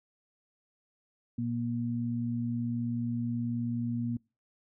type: tone pair together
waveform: sine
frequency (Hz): 118.7 / 237.4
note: A#2 / A#3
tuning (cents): +32 / +32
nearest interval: octave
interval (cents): 1200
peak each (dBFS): -34 / -31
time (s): 1.38-4.17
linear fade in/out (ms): 5
effects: noise-tail reverb RT60 0.3 s tail -25 dB re dry